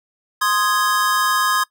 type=chord; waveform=square; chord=Ab major; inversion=first; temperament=equal; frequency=1046.5 / 1244.5 / 1661.2 Hz; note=C6 / Eb6 / Ab6; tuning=0 / 0 / 0 cents; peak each=-21 dBFS; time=0.41-1.64 s; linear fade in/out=10 ms; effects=noise-tail reverb RT60 0.1 s tail -21 dB re dry